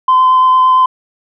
sine tone with vibrato, 1028 Hz, C6, 31 cents flat, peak -4 dBFS, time 0.08-0.86 s, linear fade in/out 5 ms, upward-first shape sine, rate 8.8 Hz, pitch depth 10 cents each way, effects tanh soft clip ceiling -3 dBFS

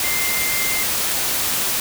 sine tone in noise, 2093 Hz, C7, in tune, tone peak -24 dBFS, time 0.04-0.83 s, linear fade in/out 2 ms, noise white, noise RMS -21 dBFS, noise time 0-1.8 s, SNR -6 dB, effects none

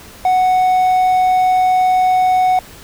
triangle tone, 740 Hz, F#5, in tune, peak -8 dBFS, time 0.25-2.59 s, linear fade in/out 2 ms, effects pink hiss -38 dBFS RMS until 2.83 s

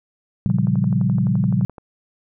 sine chord, G half-diminished seventh, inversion first, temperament equal, 116.54 / 138.59 / 174.61 / 196 Hz, Bb2 / Db3 / F3 / G3, 0 / 0 / 0 / 0 cents, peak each -21 dBFS, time 0.46-1.65 s, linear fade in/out 0 ms
click train, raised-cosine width 1 ms, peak -23 dBFS, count 16, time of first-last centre 0.5-1.782 s, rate 11.7 Hz
effects none

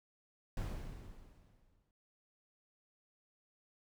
brown noise with exponential decay, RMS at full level -37 dBFS, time 0.57-1.91 s, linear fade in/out 2 ms, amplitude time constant 290 ms, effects none

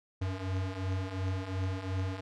square beating tone pair, 92.4 / 95.2 Hz, F#2 / F#2, -2 / +50 cents, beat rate 2.8 Hz, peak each -38 / -34 dBFS, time 0.21-2.21 s, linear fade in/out 10 ms, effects low-pass 5000 Hz 12 dB/octave

